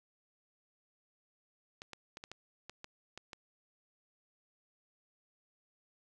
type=clicks; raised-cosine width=0.2 ms; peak=-28 dBFS; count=9; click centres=1.819 / 1.933 / 2.171 / 2.239 / 2.316 / 2.696 / 2.844 / 3.176 / 3.332 s; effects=none